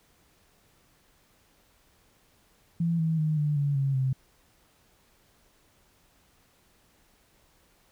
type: tone with pitch steps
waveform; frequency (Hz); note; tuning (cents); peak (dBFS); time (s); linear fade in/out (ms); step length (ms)
sine; 167.9 / 161.25 / 154.86 / 148.72 / 142.83 / 137.17 / 131.73; E3 / E3 / D#3 / D3 / D3 / C#3 / C3; +32 / -38 / -8 / +22 / -48 / -18 / +12; -23; 2.8-4.13; 5; 190
effects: pink hiss -64 dBFS RMS until 7.91 s